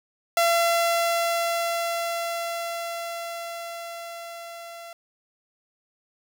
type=tone with level ramp; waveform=sawtooth; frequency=679 Hz; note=F5; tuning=49 cents flat; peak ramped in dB=-14 to -35 dBFS; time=0.37-4.93 s; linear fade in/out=2 ms; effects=none